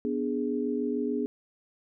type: chord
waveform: sine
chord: G# diminished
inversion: first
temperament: equal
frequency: 246.9 / 293.7 / 415.3 Hz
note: B3 / D4 / G#4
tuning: 0 / 0 / 0 cents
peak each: -30 / -32 / -31 dBFS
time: 0.05-1.26 s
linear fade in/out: 0 ms
effects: none